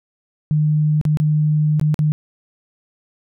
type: tone with dropouts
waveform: sine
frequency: 152 Hz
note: D#3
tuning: 40 cents flat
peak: -13 dBFS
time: 0.51-2.12 s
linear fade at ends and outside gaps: 0 ms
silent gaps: 1.013-1.052 / 1.172-1.2 / 1.797-1.813 / 1.943-1.991 s
effects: none